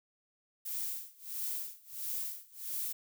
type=noise with tremolo; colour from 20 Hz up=violet; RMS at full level=-36 dBFS; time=0.65-2.93 s; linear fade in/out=10 ms; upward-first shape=sine; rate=1.5 Hz; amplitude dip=95%; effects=none